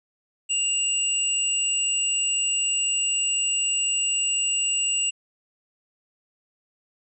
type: tone pair together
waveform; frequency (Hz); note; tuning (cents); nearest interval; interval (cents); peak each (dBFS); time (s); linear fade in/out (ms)
sine; 2794 / 7846; F7 / B8; 0 / -12; octave + tritone; 1788; -24; 0.49-5.11; 20
effects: none